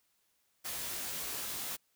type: noise with comb filter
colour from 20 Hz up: white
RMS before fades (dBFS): -39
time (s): 0.64-1.77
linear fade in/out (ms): 20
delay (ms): 19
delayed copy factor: +0.9
effects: white hiss -75 dBFS RMS until 1.95 s